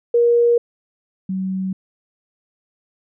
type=tone pair in turn; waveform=sine; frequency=473.7 / 189.02 Hz; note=A#4 / F#3; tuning=+28 / +37 cents; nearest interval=octave + major third; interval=1591 cents; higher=first; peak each=-11 / -20 dBFS; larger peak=first; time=0.14-0.58 / 1.29-1.73 s; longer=neither; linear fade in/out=5 ms; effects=none